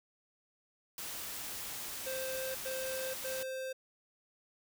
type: noise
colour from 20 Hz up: white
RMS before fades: -42 dBFS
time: 0.98-3.43 s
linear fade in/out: 2 ms
type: tone bursts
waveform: square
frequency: 523.3 Hz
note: C5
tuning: in tune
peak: -38 dBFS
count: 3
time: 2.06-3.73 s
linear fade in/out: 10 ms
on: 490 ms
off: 100 ms
effects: none